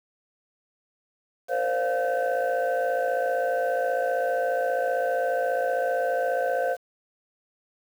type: tone cluster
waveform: sine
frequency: 466.8 / 523 / 578 / 701 / 1535 Hz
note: A#4 / C5 / D5 / F5 / G6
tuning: +2 / -1 / -28 / +6 / -37 cents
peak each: -32 / -25 / -31 / -26 / -32 dBFS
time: 1.48-6.77 s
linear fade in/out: 50 ms
effects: tanh soft clip ceiling -16 dBFS + 8-bit